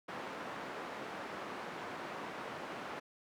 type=band-pass noise; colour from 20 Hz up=white; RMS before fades=-44 dBFS; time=0.08-3 s; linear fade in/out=10 ms; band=180 to 1300 Hz; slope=12 dB/octave; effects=none